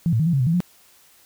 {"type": "tone with pitch steps", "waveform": "sine", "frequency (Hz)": [168.2, 112.8, 158.4, 171.8, 136.9, 125.6, 164.9, 177.8], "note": ["E3", "A2", "D#3", "F3", "C#3", "B2", "E3", "F3"], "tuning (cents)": [35, 44, 31, -28, -21, 30, 1, 31], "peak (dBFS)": -16, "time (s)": [0.06, 0.604], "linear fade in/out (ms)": 0, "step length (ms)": 68, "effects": ["white hiss -54 dBFS RMS until 1.25 s"]}